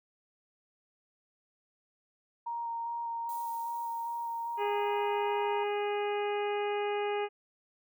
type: tone with vibrato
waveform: sine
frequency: 932.3 Hz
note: A#5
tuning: in tune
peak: -33 dBFS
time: 2.46-5.64 s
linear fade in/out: 10 ms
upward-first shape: square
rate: 2.5 Hz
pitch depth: 9 cents each way
type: noise with exponential decay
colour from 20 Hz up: violet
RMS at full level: -48 dBFS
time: 3.29-6.84 s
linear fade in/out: 0 ms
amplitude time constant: 770 ms
type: harmonic tone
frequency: 411.7 Hz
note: G#4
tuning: 15 cents flat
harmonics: 1 / 2 / 3 / 4 / 5 / 6 / 7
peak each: -31 / -35 / -43 / -46 / -45 / -44 / -47 dBFS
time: 4.57-7.29 s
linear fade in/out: 50 ms
effects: none